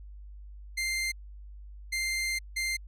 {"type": "tone bursts at uneven times", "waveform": "sawtooth", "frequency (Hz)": 2094, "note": "C7", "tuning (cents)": 1, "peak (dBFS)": -25, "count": 3, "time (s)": [[0.77, 1.12], [1.92, 2.39], [2.56, 2.77]], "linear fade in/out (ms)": 10, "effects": ["added 50 Hz sine -43 dBFS peak until 2.87 s", "low-pass 12000 Hz 12 dB/octave"]}